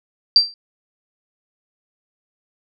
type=tone with exponential decay; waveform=sine; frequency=4699 Hz; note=D8; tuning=in tune; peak=-4 dBFS; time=0.36-0.54 s; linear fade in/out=1 ms; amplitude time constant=39 ms; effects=none